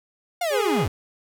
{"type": "linear sweep", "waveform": "45% pulse", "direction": "down", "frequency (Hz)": [729, 69.3], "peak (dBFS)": -22, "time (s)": [0.41, 0.88], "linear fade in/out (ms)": 5}
{"type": "harmonic tone", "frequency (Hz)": 413.5, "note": "G#4", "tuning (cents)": -8, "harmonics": [1, 2, 3, 5, 6, 7, 8], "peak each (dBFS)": [-23, -29, -33, -37, -39, -40, -41], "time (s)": [0.5, 0.87], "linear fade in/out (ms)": 50}
{"effects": []}